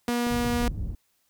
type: tone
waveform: sawtooth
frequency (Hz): 240.1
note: B3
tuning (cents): -49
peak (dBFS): -20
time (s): 0.08-0.68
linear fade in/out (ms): 2
type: click train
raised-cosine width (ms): 2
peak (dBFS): -23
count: 4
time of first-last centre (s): 0.09-0.624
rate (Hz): 5.62
type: low-pass noise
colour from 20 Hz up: pink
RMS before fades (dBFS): -31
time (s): 0.3-0.95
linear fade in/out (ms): 5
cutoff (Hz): 130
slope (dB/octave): 12
effects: white hiss -70 dBFS RMS until 1.29 s